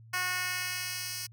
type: tone with high-pass filter sweep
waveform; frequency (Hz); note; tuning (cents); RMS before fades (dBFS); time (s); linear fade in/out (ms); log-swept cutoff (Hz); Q
10% pulse; 364.4; F#4; -26; -34; 0.13-1.27; 10; 1300 to 4600; 0.93
effects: added 113 Hz sine -50 dBFS peak until 1.32 s